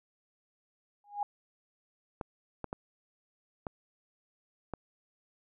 sine tone with exponential growth, 820 Hz, G#5, 22 cents flat, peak -26 dBFS, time 1.04-1.23 s, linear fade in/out 2 ms, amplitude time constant 41 ms
clicks, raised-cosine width 1 ms, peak -22 dBFS, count 5, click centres 2.212 / 2.643 / 2.729 / 3.668 / 4.737 s
effects none

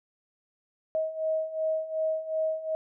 sine beating tone pair, 632 / 634.7 Hz, D#5 / D#5, +27 / +34 cents, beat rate 2.7 Hz, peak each -32 / -28 dBFS, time 0.95-2.75 s, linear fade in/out 0 ms, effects none

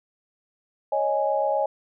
sine chord, C# suspended second, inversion none, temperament equal, 554.4 / 622.3 / 830.6 Hz, C#5 / D#5 / G#5, 0 / 0 / 0 cents, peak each -25 dBFS, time 0.92-1.66 s, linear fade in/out 5 ms, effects none

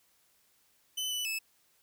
sawtooth tone with pitch steps, 3024 / 2979 / 2610 Hz, F#7 / F#7 / E7, +37 / +11 / -18 cents, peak -29 dBFS, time 0.97-1.39 s, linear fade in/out 10 ms, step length 140 ms, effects white hiss -69 dBFS RMS until 1.82 s

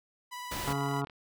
sawtooth tone with vibrato, 987.8 Hz, B5, in tune, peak -35 dBFS, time 0.31-1.02 s, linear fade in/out 20 ms, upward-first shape square, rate 18 Hz, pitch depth 13 cents each way
pink noise, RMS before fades -37 dBFS, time 0.51-0.73 s, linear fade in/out 5 ms
click train, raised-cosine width 0.3 ms, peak -34 dBFS, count 21, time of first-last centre 0.57-1.098 s, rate 37.9 Hz
harmonic tone, 140 Hz, C#3, 18 cents sharp, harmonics 1 / 2 / 3 / 5 / 6 / 7 / 8 / 9 / 10, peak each -33 / -36 / -38 / -40 / -41 / -41 / -42 / -43 / -43 dBFS, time 0.67-1.05 s, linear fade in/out 5 ms
effects none

